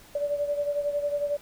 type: beating tone pair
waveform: sine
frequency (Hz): 578 / 589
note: D5 / D5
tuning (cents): -28 / +5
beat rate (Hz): 11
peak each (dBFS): -26 / -32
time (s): 0.15-1.37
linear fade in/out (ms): 5
effects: pink hiss -52 dBFS RMS until 1.41 s